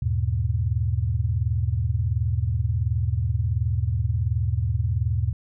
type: tone cluster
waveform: sine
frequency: 77.8 / 100.6 / 119.2 Hz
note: D#2 / G2 / A#2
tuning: 0 / +45 / +39 cents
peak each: -25 dBFS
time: 0.02-5.33 s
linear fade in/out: 5 ms
effects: none